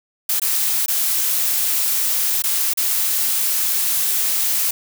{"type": "noise with dropouts", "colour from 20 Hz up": "blue", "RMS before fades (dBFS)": -19, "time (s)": [0.29, 4.71], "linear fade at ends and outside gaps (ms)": 5, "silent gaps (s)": [[0.398, 0.417], [0.861, 0.881], [2.422, 2.438], [2.736, 2.773]], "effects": []}